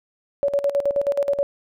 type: tone with tremolo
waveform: sine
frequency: 565 Hz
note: C#5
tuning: 33 cents sharp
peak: -16 dBFS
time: 0.43-1.43 s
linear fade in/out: 0 ms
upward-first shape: square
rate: 9.4 Hz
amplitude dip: 75%
effects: none